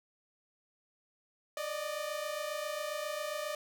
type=tone pair together; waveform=sawtooth; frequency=584.6 / 612 Hz; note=D5 / D#5; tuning=-8 / -29 cents; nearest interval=minor second; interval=79 cents; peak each=-35 / -34 dBFS; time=1.57-3.55 s; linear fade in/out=2 ms; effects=none